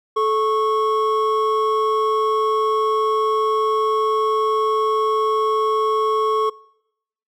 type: tone pair together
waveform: triangle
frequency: 434.9 / 1100 Hz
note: A4 / C#6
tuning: -20 / -14 cents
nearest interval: octave + major third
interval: 1606 cents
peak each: -17 dBFS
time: 0.16-6.5 s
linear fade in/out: 10 ms
effects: noise-tail reverb RT60 0.8 s tail -24 dB re dry